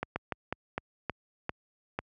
slowing click train, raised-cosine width 0.5 ms, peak -16 dBFS, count 8, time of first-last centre 0.03-1.99 s, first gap 130 ms, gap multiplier 1.25, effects high-pass 60 Hz 12 dB/octave

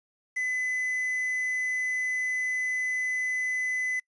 triangle tone with quantisation, 2012 Hz, B6, 32 cents sharp, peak -25 dBFS, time 0.36-4 s, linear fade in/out 10 ms, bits 8, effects noise-tail reverb RT60 0.1 s tail -24 dB re dry + resampled to 24000 Hz

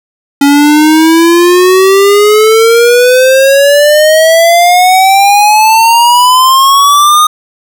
square exponential sweep, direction up, 279.5 to 1239 Hz, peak -3 dBFS, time 0.41-7.27 s, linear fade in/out 5 ms, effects none

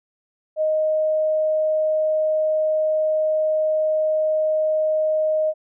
sine tone, 622.3 Hz, D#5, in tune, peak -17 dBFS, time 0.56-5.54 s, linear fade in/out 50 ms, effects none

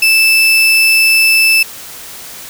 35% pulse tone, 2637 Hz, E7, in tune, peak -5 dBFS, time 0.02-1.63 s, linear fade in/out 5 ms, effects white hiss -30 dBFS RMS until 2.49 s

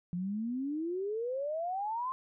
sine exponential sweep, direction up, 171.1 to 1066 Hz, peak -32 dBFS, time 0.13-2.12 s, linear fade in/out 0 ms, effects none

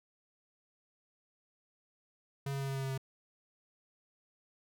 square tone with pitch steps, 138.6 / 137.72 / 136.85 / 135.98 / 135.12 / 134.27 / 133.42 Hz, C#3 / C#3 / C#3 / C#3 / C#3 / C3 / C3, 0 / -11 / -22 / -33 / -44 / +45 / +34 cents, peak -35 dBFS, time 2.46-2.978 s, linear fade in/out 5 ms, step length 74 ms, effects none

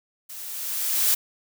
blue noise with level ramp, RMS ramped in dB -39 to -19 dBFS, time 0.29-1.15 s, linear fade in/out 10 ms, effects none

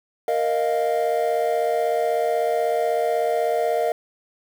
triangle chord, Bb suspended fourth, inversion none, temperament equal, 466.2 / 622.3 / 698.5 Hz, Bb4 / Eb5 / F5, 0 / 0 / 0 cents, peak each -21 dBFS, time 0.28-3.92 s, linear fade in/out 2 ms, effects tanh soft clip ceiling -10 dBFS + 7-bit

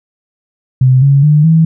sine tone with pitch steps, 129.2 / 139.28 / 150.14 / 161.84 Hz, C3 / C#3 / D3 / E3, -21 / +9 / +39 / -32 cents, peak -4 dBFS, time 0.81-1.65 s, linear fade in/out 5 ms, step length 210 ms, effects none

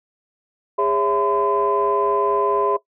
sine tone cluster, 407.4 / 553 / 662 / 1017 Hz, G#4 / C#5 / E5 / C6, -33 / -4 / +7 / -50 cents, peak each -20 / -24 / -24 / -20 dBFS, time 0.78-2.77 s, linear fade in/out 10 ms, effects noise-tail reverb RT60 0.1 s tail -17 dB re dry + tanh soft clip ceiling -8 dBFS

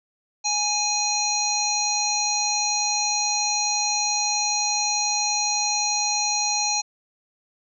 harmonic tone, 830.6 Hz, G#5, in tune, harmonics 1 / 3 / 5 / 7 / 8, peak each -27 / -31 / -26 / -27 / -27 dBFS, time 0.44-6.82 s, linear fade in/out 20 ms, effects none

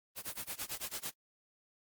white noise with tremolo, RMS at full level -38 dBFS, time 0.15-1.14 s, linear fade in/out 50 ms, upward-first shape sine, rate 9 Hz, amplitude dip 95%, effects Opus 24 kbps

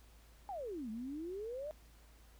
sine exponential two-way sweep, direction down then up, 843 to 211.8 to 624 Hz, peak -40 dBFS, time 0.49-1.71 s, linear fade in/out 0 ms, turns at 0.9 s, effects added 55 Hz sine -59 dBFS peak until 2.39 s + pink hiss -66 dBFS RMS until 2.39 s

